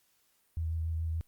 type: tone with vibrato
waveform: sine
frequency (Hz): 81.3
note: E2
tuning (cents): -23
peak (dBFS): -30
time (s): 0.57-1.21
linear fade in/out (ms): 0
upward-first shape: triangle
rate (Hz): 7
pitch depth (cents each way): 24
effects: white hiss -71 dBFS RMS until 1.27 s + Opus 48 kbps